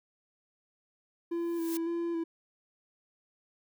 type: noise with exponential growth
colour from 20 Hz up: blue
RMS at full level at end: -37 dBFS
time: 1.31-1.77 s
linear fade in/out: 2 ms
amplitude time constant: 98 ms
type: tone with vibrato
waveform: triangle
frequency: 335.2 Hz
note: E4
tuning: 29 cents sharp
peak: -28 dBFS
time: 1.31-2.24 s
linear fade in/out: 10 ms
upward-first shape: square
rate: 1.8 Hz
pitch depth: 22 cents each way
effects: none